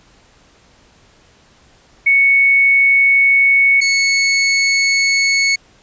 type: tone pair in turn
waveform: sine / sawtooth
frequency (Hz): 2217 / 2206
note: C#7 / C#7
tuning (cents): 0 / -9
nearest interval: unison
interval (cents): 9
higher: first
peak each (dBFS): -8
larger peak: neither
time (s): 2.06-3.81 / 3.81-5.56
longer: neither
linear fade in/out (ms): 10
effects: pink hiss -50 dBFS RMS until 5.82 s + resampled to 16000 Hz